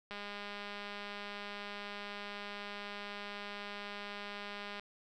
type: click train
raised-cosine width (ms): 0.3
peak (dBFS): -28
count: 957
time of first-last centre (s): 0.11-4.796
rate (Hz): 204
effects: none